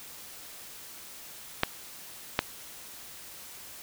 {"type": "clicks", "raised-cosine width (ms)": 0.3, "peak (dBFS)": -6, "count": 2, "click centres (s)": [1.634, 2.391], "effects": ["white hiss -46 dBFS RMS until 3.82 s"]}